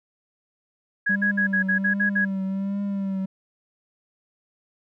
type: tone bursts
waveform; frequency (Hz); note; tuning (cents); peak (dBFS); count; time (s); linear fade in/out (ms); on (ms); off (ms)
sine; 1661.2; G#6; 0; -19; 8; 1.06-2.252; 10; 100; 56
type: tone with vibrato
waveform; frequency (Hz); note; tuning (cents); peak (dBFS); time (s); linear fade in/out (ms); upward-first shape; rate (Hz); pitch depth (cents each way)
triangle; 196; G3; 0; -22; 1.09-3.26; 10; triangle; 1.3; 51
effects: none